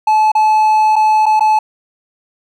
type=tone with dropouts; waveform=triangle; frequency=863 Hz; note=A5; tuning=34 cents flat; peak=-6 dBFS; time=0.07-1.59 s; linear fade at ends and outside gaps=5 ms; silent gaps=0.318-0.351 / 0.958-0.962 / 1.258-1.263 / 1.396-1.406 s; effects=none